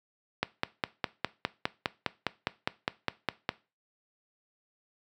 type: click train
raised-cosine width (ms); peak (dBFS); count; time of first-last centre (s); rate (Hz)
0.3; -10; 16; 0.43-3.491; 4.9
effects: noise-tail reverb RT60 0.3 s tail -19 dB re dry + high-pass 100 Hz 12 dB/octave